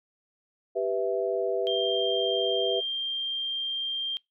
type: chord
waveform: sine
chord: E minor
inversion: first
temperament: equal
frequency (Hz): 392 / 493.9 / 659.3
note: G4 / B4 / E5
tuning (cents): 0 / 0 / 0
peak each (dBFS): -29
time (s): 0.75-2.81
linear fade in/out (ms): 20
type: tone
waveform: sine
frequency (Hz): 3182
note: G7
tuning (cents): +25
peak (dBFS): -28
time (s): 1.67-4.17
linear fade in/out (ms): 0
effects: noise-tail reverb RT60 0.2 s tail -24 dB re dry